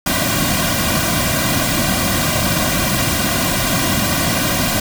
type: noise with comb filter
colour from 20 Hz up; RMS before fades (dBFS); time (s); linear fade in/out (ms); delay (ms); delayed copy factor
pink; -17; 0.06-4.8; 5; 2.3; -1
effects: none